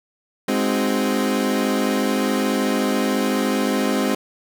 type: chord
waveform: 30% pulse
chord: Ab dominant seventh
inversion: none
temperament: equal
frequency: 207.7 / 261.6 / 311.1 / 370 Hz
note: Ab3 / C4 / Eb4 / Gb4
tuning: 0 / 0 / 0 / 0 cents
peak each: -20 / -19 / -25 / -25 dBFS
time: 0.48-4.15 s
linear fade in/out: 5 ms
effects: none